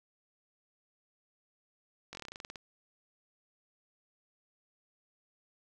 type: slowing click train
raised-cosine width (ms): 0.2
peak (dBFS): -26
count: 13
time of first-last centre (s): 2.13-2.558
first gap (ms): 20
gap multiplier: 1.1
effects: none